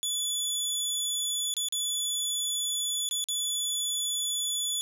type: tone with dropouts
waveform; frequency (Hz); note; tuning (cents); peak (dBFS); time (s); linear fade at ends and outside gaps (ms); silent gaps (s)
20% pulse; 3444; A7; -38; -22; 0.03-4.81; 0; 1.54-1.567 / 1.686-1.724 / 3.09-3.111 / 3.241-3.286
effects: 9-bit